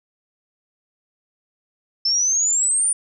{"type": "exponential sweep", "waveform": "sine", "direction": "up", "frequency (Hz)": [5274, 9450], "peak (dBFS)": -16, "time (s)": [2.05, 2.93], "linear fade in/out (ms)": 5, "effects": []}